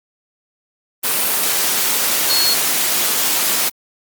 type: tone in noise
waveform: sine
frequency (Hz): 4326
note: C#8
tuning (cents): -43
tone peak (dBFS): -15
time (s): 2.29-2.55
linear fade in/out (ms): 20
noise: white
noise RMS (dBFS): -17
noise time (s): 1.03-3.7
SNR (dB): -1
effects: high-pass 200 Hz 12 dB/octave + Opus 32 kbps